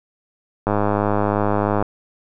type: click train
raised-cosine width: 1 ms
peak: -5 dBFS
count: 120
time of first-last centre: 0.67-1.825 s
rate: 103 Hz
effects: none